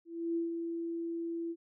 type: tone with ADSR envelope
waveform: sine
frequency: 335.1 Hz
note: E4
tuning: 29 cents sharp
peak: -29 dBFS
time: 0.05-1.56 s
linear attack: 310 ms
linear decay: 140 ms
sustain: -5 dB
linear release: 53 ms
effects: none